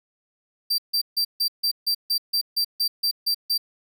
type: tone bursts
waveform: 45% pulse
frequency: 4695 Hz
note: D8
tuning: 1 cent flat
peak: -19 dBFS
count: 13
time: 0.7-3.579 s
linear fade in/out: 10 ms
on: 83 ms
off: 150 ms
effects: none